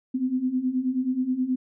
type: beating tone pair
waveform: sine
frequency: 250 / 259.4 Hz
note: B3 / C4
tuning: +21 / -15 cents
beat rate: 9.4 Hz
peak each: -28 / -24 dBFS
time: 0.14-1.56 s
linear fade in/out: 10 ms
effects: none